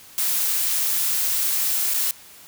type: noise with dropouts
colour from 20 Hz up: blue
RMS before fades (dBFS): -22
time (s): 0.18-2.11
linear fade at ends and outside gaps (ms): 0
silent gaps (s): 1.937-1.943
effects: white hiss -46 dBFS RMS until 2.47 s